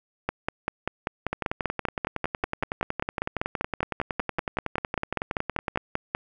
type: two click trains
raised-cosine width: 0.5 ms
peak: -12 / -10 dBFS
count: 49 / 31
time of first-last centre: 1.33-5.774 / 0.29-6.149 s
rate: 10.8 / 5.12 Hz
effects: none